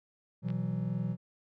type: chord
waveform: triangle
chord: B suspended fourth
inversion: none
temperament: equal with one note detuned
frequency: 123.47 / 164.81 / 186.82 Hz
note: B2 / E3 / F#3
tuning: 0 / 0 / +17 cents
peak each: -33 dBFS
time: 0.42-1.17 s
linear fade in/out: 50 ms
type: clicks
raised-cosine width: 0.3 ms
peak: -34 dBFS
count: 2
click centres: 0.486 / 0.503 s
effects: none